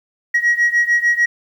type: beating tone pair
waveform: sine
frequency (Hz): 1900 / 1906.7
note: A#6 / A#6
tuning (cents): +33 / +39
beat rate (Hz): 6.7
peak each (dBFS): -13 / -15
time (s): 0.34-1.26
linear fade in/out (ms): 10
effects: tanh soft clip ceiling -9 dBFS + 8-bit